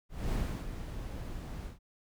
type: noise with ADSR envelope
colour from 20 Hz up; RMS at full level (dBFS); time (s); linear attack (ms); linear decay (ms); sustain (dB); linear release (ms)
brown; -31; 0.09-1.79; 240; 330; -9; 140
effects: none